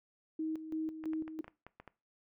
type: tone with tremolo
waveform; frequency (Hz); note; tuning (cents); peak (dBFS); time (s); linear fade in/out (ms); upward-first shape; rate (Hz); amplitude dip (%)
sine; 316.2; D#4; +28; -33; 0.39-1.41; 5; square; 3; 65
type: clicks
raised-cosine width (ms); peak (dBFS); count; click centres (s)
0.5; -34; 8; 1.039 / 1.134 / 1.279 / 1.444 / 1.48 / 1.666 / 1.8 / 1.877
effects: noise-tail reverb RT60 0.3 s tail -20 dB re dry